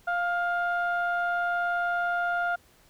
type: tone pair together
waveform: sine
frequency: 699 / 1408.5 Hz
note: F5 / F6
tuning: +1 / +14 cents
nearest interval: octave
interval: 1213 cents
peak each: -26 dBFS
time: 0.07-2.56 s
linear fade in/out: 10 ms
effects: tanh soft clip ceiling -20 dBFS + pink hiss -60 dBFS RMS until 2.89 s